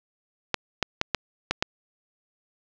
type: clicks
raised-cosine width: 0.2 ms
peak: -4 dBFS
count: 6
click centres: 0.543 / 0.827 / 1.014 / 1.147 / 1.51 / 1.625 s
effects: low-pass 5000 Hz 12 dB/octave + 7-bit